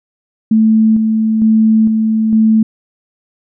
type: tone with tremolo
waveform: sine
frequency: 220 Hz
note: A3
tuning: in tune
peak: -6 dBFS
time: 0.51-2.63 s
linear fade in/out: 5 ms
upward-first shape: square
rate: 1.1 Hz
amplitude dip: 35%
effects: none